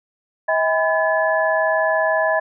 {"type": "tone cluster", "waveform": "sine", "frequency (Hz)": [640, 806, 1002, 1716], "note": ["D#5", "G5", "B5", "A6"], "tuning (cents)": [49, 48, 25, -44], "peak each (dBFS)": [-18, -25, -24, -21], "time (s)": [0.48, 2.4], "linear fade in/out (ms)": 10, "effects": []}